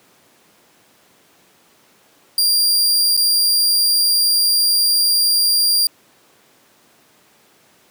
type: tone with dropouts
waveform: sawtooth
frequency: 4773 Hz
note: D8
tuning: 27 cents sharp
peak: -10 dBFS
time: 2.38-5.87 s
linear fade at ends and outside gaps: 2 ms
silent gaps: 3.167-3.174 s
effects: pink hiss -53 dBFS RMS until 7.9 s + high-pass 200 Hz 12 dB/octave